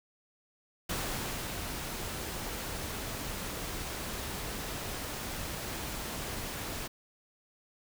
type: noise with ADSR envelope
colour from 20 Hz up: pink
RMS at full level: -34 dBFS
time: 0.89-6.88 s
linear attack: 6 ms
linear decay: 600 ms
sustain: -4 dB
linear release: 14 ms
effects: none